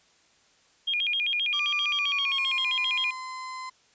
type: tone with vibrato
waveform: sine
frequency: 2806 Hz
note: F7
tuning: 8 cents sharp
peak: -24 dBFS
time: 0.87-3.11 s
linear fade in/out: 10 ms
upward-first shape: square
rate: 7.6 Hz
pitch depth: 250 cents each way
type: tone with pitch glide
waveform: 35% pulse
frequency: 1176 to 1029.7 Hz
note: D6 to C6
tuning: +2 to -28 cents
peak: -33 dBFS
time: 1.53-3.7 s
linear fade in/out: 10 ms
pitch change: -230 cents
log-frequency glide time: 1.92-2.7 s
effects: white hiss -62 dBFS RMS until 3.94 s + resampled to 16000 Hz